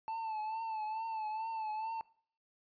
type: tone with vibrato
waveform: triangle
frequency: 880 Hz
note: A5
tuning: in tune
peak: -34 dBFS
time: 0.08-2.01 s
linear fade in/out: 0 ms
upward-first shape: triangle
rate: 2.3 Hz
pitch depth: 61 cents each way
effects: noise-tail reverb RT60 0.5 s tail -20 dB re dry + resampled to 11025 Hz